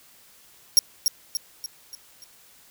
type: tone with echo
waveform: sawtooth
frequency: 5588 Hz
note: F8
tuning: in tune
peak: -9 dBFS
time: 0.77-0.79 s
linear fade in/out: 0 ms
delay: 290 ms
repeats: 5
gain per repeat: -6 dB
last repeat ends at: 2.24 s
effects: white hiss -54 dBFS RMS until 2.7 s